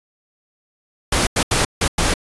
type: noise bursts at uneven times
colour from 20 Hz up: pink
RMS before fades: -17 dBFS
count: 5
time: 1.12-1.27 / 1.36-1.43 / 1.51-1.65 / 1.81-1.88 / 1.98-2.14 s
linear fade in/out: 5 ms
effects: resampled to 24000 Hz